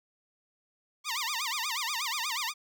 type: tone with vibrato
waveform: 10% pulse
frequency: 1052 Hz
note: C6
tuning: 9 cents sharp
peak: -22 dBFS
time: 1.04-2.54 s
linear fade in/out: 50 ms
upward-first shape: sine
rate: 8.3 Hz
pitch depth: 280 cents each way
effects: none